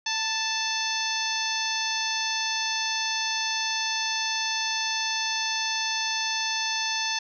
harmonic tone with a mistuned harmonic, 880 Hz, A5, in tune, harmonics 1 / 2 / 3 / 4 / 5 / 6 / 7, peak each -33 / -33 / -33 / -33 / -33 / -33 / -33 dBFS, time 0.06-7.19 s, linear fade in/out 5 ms, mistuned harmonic 1, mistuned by +21 cents, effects none

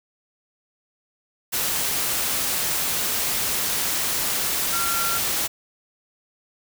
sine tone in noise, 1373 Hz, F6, 30 cents flat, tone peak -26 dBFS, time 4.72-5.19 s, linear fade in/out 20 ms, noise white, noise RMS -24 dBFS, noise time 1.52-5.48 s, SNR -5 dB, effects none

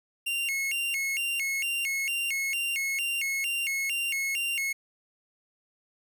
45% pulse tone with vibrato, 2460 Hz, D#7, 20 cents flat, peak -27 dBFS, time 0.26-4.73 s, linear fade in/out 10 ms, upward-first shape square, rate 2.2 Hz, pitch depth 210 cents each way, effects 11-bit

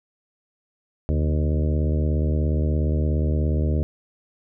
harmonic tone with a mistuned harmonic, 77 Hz, D#2, 17 cents flat, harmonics 1 / 2 / 3 / 4 / 5 / 6 / 7 / 8, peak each -20 / -26 / -30 / -32 / -34 / -36 / -37 / -38 dBFS, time 1.09-3.83 s, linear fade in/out 0 ms, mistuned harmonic 2, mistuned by -82 cents, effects none

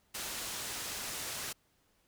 white low-pass noise, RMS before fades -40 dBFS, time 0.14-1.53 s, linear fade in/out 10 ms, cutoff 10000 Hz, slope 12 dB/octave, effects pink hiss -72 dBFS RMS until 2.07 s

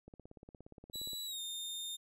click train, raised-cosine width 2 ms, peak -39 dBFS, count 19, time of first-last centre 0.08-1.133 s, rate 17.1 Hz
sawtooth tone with pitch glide, 3927 to 3643 Hz, B7 to A#7, -11 to -41 cents, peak -37 dBFS, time 0.93-1.97 s, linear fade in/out 20 ms, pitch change -130 cents, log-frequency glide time 1.26-1.4 s
effects none

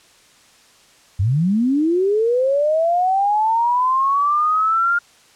sine linear sweep, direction up, 86.6 to 1414 Hz, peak -14 dBFS, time 1.19-4.99 s, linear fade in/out 10 ms, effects white hiss -51 dBFS RMS until 5.35 s + low-pass 8000 Hz 12 dB/octave

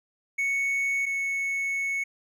triangle tone pair in turn, 2217 / 2208 Hz, C#7 / C#7, 0 / -7 cents, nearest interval unison, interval 7 cents, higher first, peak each -22 / -24 dBFS, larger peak first, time 0.38-1.06 / 1.06-2.04 s, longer second, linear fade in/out 10 ms, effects none

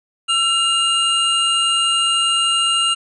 square tone pair together, 1343.3 / 2825 Hz, E6 / F7, +32 / +19 cents, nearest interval octave + minor second, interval 1287 cents, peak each -22 / -16 dBFS, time 0.28-2.95 s, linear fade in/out 20 ms, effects resampled to 24000 Hz

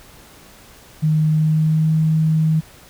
sine tone with pitch glide, 155.2 to 157.91 Hz, D#3 to D#3, -4 to +26 cents, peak -13 dBFS, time 1.02-2.61 s, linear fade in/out 20 ms, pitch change +30 cents, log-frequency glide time 1.31-1.93 s, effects pink hiss -45 dBFS RMS until 2.89 s

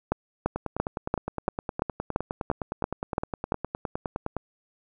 two click trains, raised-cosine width 1 ms, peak -9 / -15 dBFS, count 11 / 38, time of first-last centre 0.12-3.521 / 0.56-4.367 s, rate 2.94 / 9.72 Hz, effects none

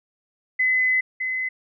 sine tone pair in turn, 2024 / 2034 Hz, B6 / C7, +42 / -50 cents, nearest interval unison, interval 8 cents, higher second, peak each -17 / -23 dBFS, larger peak first, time 0.59-1.01 / 1.2-1.49 s, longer first, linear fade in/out 10 ms, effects none

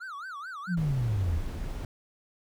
triangle tone with vibrato, 1318.5 Hz, E6, in tune, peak -35 dBFS, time 0-0.76 s, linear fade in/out 20 ms, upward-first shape sine, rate 4.6 Hz, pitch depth 290 cents each way
sine exponential sweep, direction down, 190 to 75 Hz, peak -25 dBFS, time 0.67-1.41 s, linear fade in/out 50 ms
brown noise, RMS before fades -35 dBFS, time 0.77-1.85 s, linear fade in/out 2 ms
effects none

